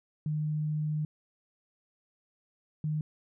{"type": "tone pair in turn", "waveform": "sine", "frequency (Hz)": [152.4, 153.13], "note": ["D#3", "D#3"], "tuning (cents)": [-36, -27], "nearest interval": "unison", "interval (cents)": 9, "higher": "second", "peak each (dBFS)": -28, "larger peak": "neither", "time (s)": [[0.26, 1.05], [2.84, 3.01]], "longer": "first", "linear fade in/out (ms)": 2, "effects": []}